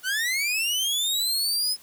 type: linear sweep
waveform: sawtooth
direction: up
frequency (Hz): 1442 to 5140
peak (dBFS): -20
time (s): 0.03-1.77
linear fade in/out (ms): 50
effects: white hiss -52 dBFS RMS until 1.82 s